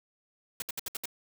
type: noise bursts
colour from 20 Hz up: white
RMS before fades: -35 dBFS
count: 6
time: 0.6-1.056 s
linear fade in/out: 2 ms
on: 21 ms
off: 66 ms
effects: none